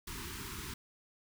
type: band-stop noise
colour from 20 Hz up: pink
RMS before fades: -43 dBFS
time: 0.07-0.74 s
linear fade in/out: 5 ms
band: 420 to 900 Hz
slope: 96 dB/octave
effects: none